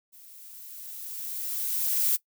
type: noise with level ramp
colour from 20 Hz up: violet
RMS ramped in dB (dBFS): -51 to -23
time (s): 0.12-2.17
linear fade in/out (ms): 20
effects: noise-tail reverb RT60 0.1 s tail -20 dB re dry